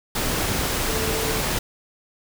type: tone in noise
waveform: sine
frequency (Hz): 441.8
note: A4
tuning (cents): +7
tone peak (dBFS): -28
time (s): 0.87-1.4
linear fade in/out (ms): 5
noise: pink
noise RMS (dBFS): -24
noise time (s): 0.15-1.59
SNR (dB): -7
effects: none